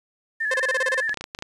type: tone with vibrato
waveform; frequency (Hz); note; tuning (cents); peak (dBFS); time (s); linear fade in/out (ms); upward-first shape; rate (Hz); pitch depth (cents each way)
sine; 1750; A6; -10; -22; 0.4-1.14; 10; square; 9.6; 45
type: tone bursts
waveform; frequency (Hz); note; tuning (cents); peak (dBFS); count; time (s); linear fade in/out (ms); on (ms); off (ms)
sawtooth; 523.3; C5; 0; -18; 9; 0.51-1.005; 5; 31; 27
type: clicks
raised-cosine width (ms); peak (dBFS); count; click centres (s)
0.2; -15; 8; 1.094 / 1.143 / 1.173 / 1.21 / 1.241 / 1.349 / 1.389 / 1.424
effects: resampled to 24000 Hz + 9-bit